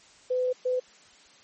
sine tone bursts at uneven times, 505 Hz, B4, 39 cents sharp, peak -23 dBFS, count 2, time 0.3-0.53 / 0.65-0.8 s, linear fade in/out 10 ms, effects white hiss -55 dBFS RMS until 1.43 s + MP3 32 kbps

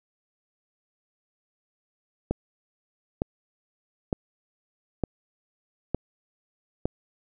click train, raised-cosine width 2 ms, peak -11 dBFS, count 6, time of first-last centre 2.31-6.855 s, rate 1.1 Hz, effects none

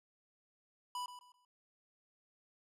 square tone with echo, 987.8 Hz, B5, in tune, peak -39 dBFS, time 0.95-1.06 s, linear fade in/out 2 ms, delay 130 ms, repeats 3, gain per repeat -11 dB, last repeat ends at 1.45 s, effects low-pass 12000 Hz 12 dB/octave

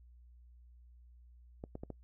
clicks, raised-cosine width 2 ms, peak -29 dBFS, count 4, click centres 1.639 / 1.754 / 1.835 / 1.903 s, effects noise-tail reverb RT60 0.1 s tail -24 dB re dry + added 60 Hz sine -56 dBFS peak until 2.03 s

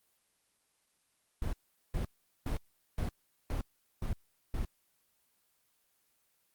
brown noise bursts, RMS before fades -33 dBFS, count 7, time 1.42-4.65 s, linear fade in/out 2 ms, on 110 ms, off 410 ms, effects white hiss -74 dBFS RMS until 6.54 s + Opus 24 kbps

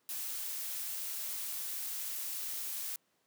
blue noise, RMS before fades -39 dBFS, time 0.09-2.96 s, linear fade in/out 2 ms, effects pink hiss -75 dBFS RMS until 3.26 s + high-pass 200 Hz 12 dB/octave

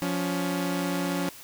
sawtooth tone pair together, 176.91 / 280.6 Hz, F3 / C#4, +23 / +21 cents, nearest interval minor sixth, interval 798 cents, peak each -25 dBFS, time 0.02-1.29 s, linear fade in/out 0 ms, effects white hiss -46 dBFS RMS until 1.43 s

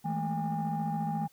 sine tone cluster, 161.9 / 209.5 / 223.8 / 811 Hz, E3 / G#3 / A3 / G#5, -31 / +15 / +30 / -41 cents, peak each -32 / -36 / -36 / -32 dBFS, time 0.04-1.28 s, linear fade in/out 20 ms, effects tanh soft clip ceiling -24 dBFS + white hiss -64 dBFS RMS until 1.32 s

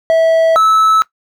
triangle tone pair in turn, 652 / 1304 Hz, E5 / E6, -19 / -19 cents, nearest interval octave, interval 1200 cents, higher second, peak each -5 dBFS, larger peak neither, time 0.1-0.56 / 0.56-1.02 s, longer neither, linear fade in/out 0 ms, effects noise-tail reverb RT60 0.1 s tail -18 dB re dry

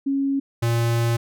sine / square tone pair in turn, 275.1 / 116.87 Hz, C#4 / A#2, -13 / +5 cents, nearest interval octave + minor third, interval 1482 cents, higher first, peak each -19 / -19 dBFS, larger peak neither, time 0.06-0.4 / 0.62-1.17 s, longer second, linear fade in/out 10 ms, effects none

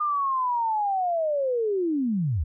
sine linear sweep, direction down, 1218 to 64.8 Hz, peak -22 dBFS, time 0-2.44 s, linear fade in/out 10 ms, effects none

